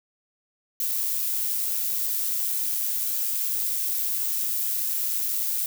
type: noise with amplitude modulation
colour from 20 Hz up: violet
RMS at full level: -25 dBFS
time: 0.8-5.66 s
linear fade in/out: 2 ms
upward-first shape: sine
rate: 110 Hz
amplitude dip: 30%
effects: none